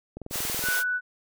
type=click train; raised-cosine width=2 ms; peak=-24 dBFS; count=12; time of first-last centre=0.17-0.686 s; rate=21.3 Hz
type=high-pass noise; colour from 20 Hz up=white; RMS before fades=-30 dBFS; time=0.3-0.84 s; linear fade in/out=50 ms; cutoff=350 Hz; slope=48 dB/octave
type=tone; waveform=sine; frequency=1485 Hz; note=F#6; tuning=6 cents sharp; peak=-24 dBFS; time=0.62-1.01 s; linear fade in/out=50 ms
effects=none